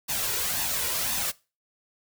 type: noise with flanger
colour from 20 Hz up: white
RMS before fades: -28 dBFS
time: 0.08-1.32 s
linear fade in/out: 20 ms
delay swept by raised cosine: 1.1 to 2.1 ms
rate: 1.9 Hz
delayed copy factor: +0.55
effects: noise-tail reverb RT60 0.3 s tail -21 dB re dry